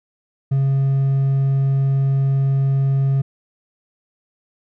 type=tone with hard clipping; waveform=triangle; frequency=136.3 Hz; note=C#3; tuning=29 cents flat; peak=-15 dBFS; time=0.51-3.22 s; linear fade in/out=10 ms; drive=5 dB; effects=none